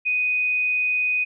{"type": "tone", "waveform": "sine", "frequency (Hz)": 2492, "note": "D#7", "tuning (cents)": 2, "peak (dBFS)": -19, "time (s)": [0.05, 1.25], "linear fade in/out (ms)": 20, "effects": []}